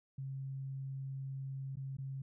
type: tone with dropouts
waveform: sine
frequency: 135 Hz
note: C#3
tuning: 45 cents flat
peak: -39 dBFS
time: 0.18-2.22 s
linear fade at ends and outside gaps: 5 ms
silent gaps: 1.757-1.769 / 1.969-1.984 s
effects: none